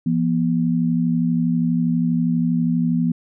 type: tone pair together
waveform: sine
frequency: 169.7 / 242.1 Hz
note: F3 / B3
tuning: -49 / -34 cents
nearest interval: tritone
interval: 615 cents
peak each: -19 dBFS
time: 0.06-3.12 s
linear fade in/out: 5 ms
effects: none